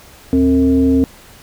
sine tone with frequency modulation, 266.2 Hz, C4, 30 cents sharp, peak -9 dBFS, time 0.33-1.04 s, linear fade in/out 0 ms, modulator 190 Hz, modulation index 0.65, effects pink hiss -42 dBFS RMS until 1.42 s

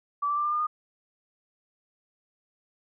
sine tone with pitch steps, 1155 / 1168.4 / 1182 / 1195.7 / 1209.6 / 1223.7 Hz, D6 / D6 / D6 / D6 / D#6 / D#6, -29 / -9 / +11 / +31 / -49 / -29 cents, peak -24 dBFS, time 0.22-0.67 s, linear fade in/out 10 ms, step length 75 ms, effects none

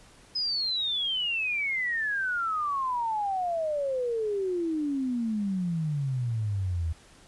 sine exponential sweep, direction down, 5100 to 78.7 Hz, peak -26 dBFS, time 0.35-6.93 s, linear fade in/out 10 ms, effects pink hiss -55 dBFS RMS until 7.27 s + resampled to 24000 Hz

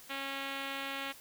5% pulse tone with low-pass filter, 273.8 Hz, C#4, 21 cents flat, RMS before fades -39 dBFS, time 0.09-1.13 s, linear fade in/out 20 ms, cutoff 3500 Hz, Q 1.4, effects white hiss -54 dBFS RMS until 1.2 s

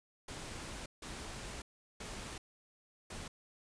pink noise bursts at uneven times, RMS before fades -45 dBFS, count 4, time 0.28-0.86 / 1.02-1.62 / 2-2.38 / 3.1-3.28 s, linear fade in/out 5 ms, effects resampled to 22050 Hz

